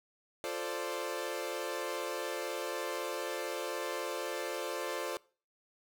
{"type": "chord", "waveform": "sawtooth", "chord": "D minor seventh", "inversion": "first", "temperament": "equal", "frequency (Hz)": [349.2, 440, 523.3, 587.3], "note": ["F4", "A4", "C5", "D5"], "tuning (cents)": [0, 0, 0, 0], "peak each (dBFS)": [-38, -37, -36, -37], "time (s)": [0.44, 5.17], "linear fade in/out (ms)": 0, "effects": ["noise-tail reverb RT60 0.4 s tail -22 dB re dry"]}